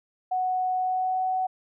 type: tone with pitch glide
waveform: sine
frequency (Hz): 740 to 747.7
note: F#5 to F#5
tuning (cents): 0 to +18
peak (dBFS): -23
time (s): 0.31-1.47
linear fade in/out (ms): 10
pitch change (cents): +18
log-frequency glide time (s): 0.76-1.26
effects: none